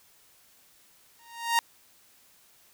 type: tone with exponential growth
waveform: sawtooth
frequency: 931 Hz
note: A#5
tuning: 2 cents flat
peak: -15 dBFS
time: 1.19-1.59 s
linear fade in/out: 1 ms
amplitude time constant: 86 ms
effects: white hiss -60 dBFS RMS until 2.73 s